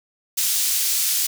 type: high-pass noise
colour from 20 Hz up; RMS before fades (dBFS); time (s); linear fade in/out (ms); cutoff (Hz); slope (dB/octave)
pink; -21; 0.37-1.27; 10; 5100; 12
effects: none